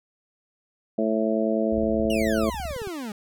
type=harmonic tone; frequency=110 Hz; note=A2; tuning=in tune; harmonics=2 / 3 / 4 / 5 / 6; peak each=-25 / -28 / -29 / -28 / -27 dBFS; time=0.98-2.5 s; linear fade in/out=5 ms
type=tone with pitch glide; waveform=sine; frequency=69.5 to 68.46 Hz; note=C#2 to C#2; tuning=+5 to -21 cents; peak=-34 dBFS; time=1.72-2.74 s; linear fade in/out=5 ms; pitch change=-26 cents; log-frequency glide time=1.84-2.23 s
type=click train; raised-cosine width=5 ms; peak=-26 dBFS; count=21; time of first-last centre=1.78-2.873 s; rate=18.3 Hz
type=exponential sweep; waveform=40% pulse; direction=down; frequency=2978 to 198.8 Hz; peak=-30 dBFS; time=2.1-3.12 s; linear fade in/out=2 ms
effects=none